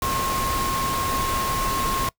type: tone in noise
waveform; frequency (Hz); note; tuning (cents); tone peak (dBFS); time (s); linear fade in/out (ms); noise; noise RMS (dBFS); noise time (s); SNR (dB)
sine; 1074; C6; +45; -24; 0.02-2.09; 2; pink; -27; 0.02-2.09; 0
effects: noise-tail reverb RT60 0.1 s tail -23 dB re dry